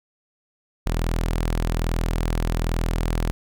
sawtooth tone, 41.2 Hz, E1, in tune, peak -17 dBFS, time 0.86-3.31 s, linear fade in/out 0 ms, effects none

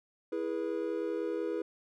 triangle chord, E major, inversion none, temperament equal with one note detuned, 329.6 / 415.3 / 485.4 Hz, E4 / G#4 / B4, 0 / 0 / -30 cents, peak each -34 dBFS, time 0.32-1.62 s, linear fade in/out 5 ms, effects none

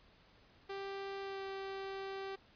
sawtooth tone with pitch glide, 392.8 to 388.7 Hz, G4 to G4, +4 to -15 cents, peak -37 dBFS, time 0.69-2.36 s, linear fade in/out 10 ms, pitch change -19 cents, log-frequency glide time 1.21-1.43 s, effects pink hiss -65 dBFS RMS until 2.55 s + resampled to 11025 Hz

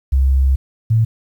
sine tone pair in turn, 66.7 / 112.18 Hz, C2 / A2, +34 / +34 cents, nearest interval major sixth, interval 900 cents, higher second, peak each -10 dBFS, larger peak neither, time 0.12-0.56 / 0.9-1.05 s, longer first, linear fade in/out 10 ms, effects 8-bit

